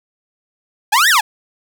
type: exponential two-way sweep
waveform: sawtooth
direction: up then down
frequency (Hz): 784 to 1975.5 to 786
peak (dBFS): -6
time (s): 0.92-1.21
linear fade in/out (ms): 10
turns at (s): 1.09
effects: none